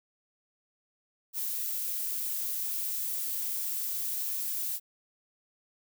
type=noise; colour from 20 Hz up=violet; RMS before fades=-33 dBFS; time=1.33-4.8 s; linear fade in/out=50 ms; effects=none